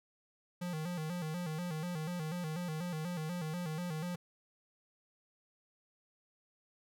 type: tone with vibrato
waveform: square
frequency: 166.4 Hz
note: E3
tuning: 17 cents sharp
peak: -37 dBFS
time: 0.61-4.16 s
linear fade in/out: 10 ms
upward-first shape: square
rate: 4.1 Hz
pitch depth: 110 cents each way
effects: none